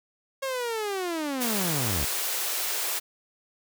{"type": "linear sweep", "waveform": "sawtooth", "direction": "down", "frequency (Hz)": [547, 59], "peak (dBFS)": -24, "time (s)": [0.42, 2.05], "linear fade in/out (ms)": 10}
{"type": "high-pass noise", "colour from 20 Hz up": "white", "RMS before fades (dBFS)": -29, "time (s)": [1.4, 3], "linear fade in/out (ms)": 20, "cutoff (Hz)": 340, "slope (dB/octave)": 96}
{"effects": []}